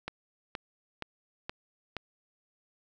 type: click train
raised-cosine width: 0.3 ms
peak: -19 dBFS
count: 5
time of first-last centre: 0.08-1.967 s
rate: 2.12 Hz
effects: none